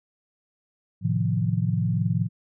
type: chord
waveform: sine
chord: F dominant seventh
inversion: first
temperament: equal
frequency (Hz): 110 / 130.81 / 155.56 / 174.61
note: A2 / C3 / Eb3 / F3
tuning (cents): 0 / 0 / 0 / 0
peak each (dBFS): -25 / -28 / -28 / -26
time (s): 1.01-2.29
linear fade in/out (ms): 50
effects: none